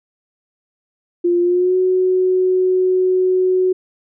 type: tone with pitch glide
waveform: sine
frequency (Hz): 349.2 to 370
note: F4 to F#4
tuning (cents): 0 to 0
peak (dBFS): -12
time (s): 1.24-3.73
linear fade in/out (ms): 10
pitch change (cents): +100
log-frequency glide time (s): 1.41-1.76
effects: none